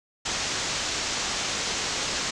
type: low-pass noise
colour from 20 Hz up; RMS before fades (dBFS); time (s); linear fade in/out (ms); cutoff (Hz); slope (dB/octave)
white; -29; 0.25-2.31; 10; 7200; 48
effects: none